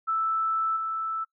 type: tone with level steps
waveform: sine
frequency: 1318.5 Hz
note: E6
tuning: in tune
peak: -23 / -27 dBFS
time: 0.07-1.25 s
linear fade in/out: 20 ms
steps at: 0.76 s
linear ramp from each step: 10 ms
effects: noise-tail reverb RT60 0.1 s tail -22 dB re dry